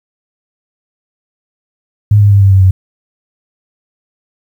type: tone with pitch steps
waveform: sine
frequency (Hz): 104.2 / 102.06 / 99.96 / 97.9 / 95.88 / 93.91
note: G#2 / G#2 / G2 / G2 / G2 / F#2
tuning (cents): +6 / -30 / +34 / -2 / -38 / +26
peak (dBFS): -3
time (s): 2.11-2.71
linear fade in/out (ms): 5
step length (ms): 100
effects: 7-bit